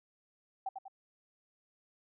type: tone with echo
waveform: sine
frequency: 771 Hz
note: G5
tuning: 29 cents flat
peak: -33 dBFS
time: 0.66-0.69 s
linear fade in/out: 5 ms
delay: 96 ms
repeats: 2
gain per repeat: -6 dB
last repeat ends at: 0.882 s
effects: none